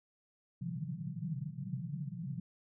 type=band-pass noise; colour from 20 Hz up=pink; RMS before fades=-40 dBFS; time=0.61-2.4 s; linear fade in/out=5 ms; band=120 to 190 Hz; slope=96 dB/octave; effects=none